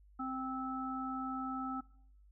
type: harmonic tone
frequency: 261.6 Hz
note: C4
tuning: in tune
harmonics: 1 / 3 / 5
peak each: -39 / -44 / -40 dBFS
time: 0.19-1.81 s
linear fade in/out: 10 ms
effects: noise-tail reverb RT60 0.7 s tail -22 dB re dry + added 50 Hz sine -59 dBFS peak until 2.31 s